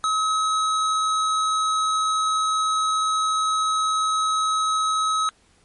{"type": "tone", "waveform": "square", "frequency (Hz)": 1279, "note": "D#6", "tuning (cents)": 47, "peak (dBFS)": -20, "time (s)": [0.04, 5.29], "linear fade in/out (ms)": 0, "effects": ["pink hiss -59 dBFS RMS until 5.64 s", "MP3 48 kbps"]}